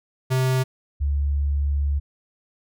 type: tone pair in turn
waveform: square / sine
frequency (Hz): 129.8 / 71.23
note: C3 / C#2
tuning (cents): -13 / +48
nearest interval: minor seventh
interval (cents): 1039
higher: first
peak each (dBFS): -19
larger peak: neither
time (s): 0.3-0.64 / 1-2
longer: second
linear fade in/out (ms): 20
effects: none